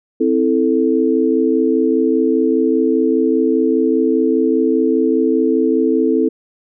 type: chord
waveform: sine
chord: A minor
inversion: first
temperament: equal with one note detuned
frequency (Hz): 261.6 / 326.6 / 440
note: C4 / E4 / A4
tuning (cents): 0 / -16 / 0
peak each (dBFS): -16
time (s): 0.2-6.29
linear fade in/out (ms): 10
effects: none